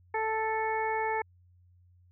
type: harmonic tone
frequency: 440 Hz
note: A4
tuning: in tune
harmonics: 1 / 2 / 3 / 4 / 5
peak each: -33 / -30 / -43 / -37 / -38 dBFS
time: 0.14-1.22 s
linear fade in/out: 5 ms
effects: added 89 Hz sine -58 dBFS peak until 2.11 s